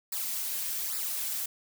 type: noise with flanger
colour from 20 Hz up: blue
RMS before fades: -33 dBFS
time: 0.12-1.46 s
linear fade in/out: 5 ms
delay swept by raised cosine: 0.32 to 5.82 ms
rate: 1.2 Hz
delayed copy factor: -0.8
effects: none